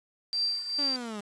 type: tone with tremolo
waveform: sine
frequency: 4699 Hz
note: D8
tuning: in tune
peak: -24 dBFS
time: 0.33-0.96 s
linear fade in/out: 0 ms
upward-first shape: triangle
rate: 2.4 Hz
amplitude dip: 75%
type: linear sweep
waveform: sawtooth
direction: down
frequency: 293.7 to 200 Hz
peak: -31 dBFS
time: 0.78-1.21 s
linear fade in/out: 10 ms
effects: resampled to 22050 Hz + 8-bit